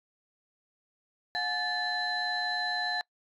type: tone cluster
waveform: sine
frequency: 720 / 843 / 1745 / 4053 Hz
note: F#5 / G#5 / A6 / B7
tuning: -47 / +26 / -15 / +44 cents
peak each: -34 / -39 / -31 / -33 dBFS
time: 1.35-3.01 s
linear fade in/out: 0 ms
effects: noise-tail reverb RT60 0.1 s tail -25 dB re dry + tanh soft clip ceiling -21 dBFS